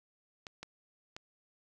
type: clicks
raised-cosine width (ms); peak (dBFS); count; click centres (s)
0.2; -26; 3; 0.468 / 0.63 / 1.165
effects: none